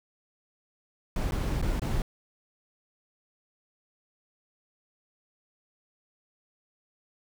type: noise with dropouts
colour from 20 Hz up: brown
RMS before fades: -28 dBFS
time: 1.16-2.02 s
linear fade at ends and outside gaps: 2 ms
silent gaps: 1.31-1.32 / 1.616-1.625 / 1.796-1.818 s
effects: none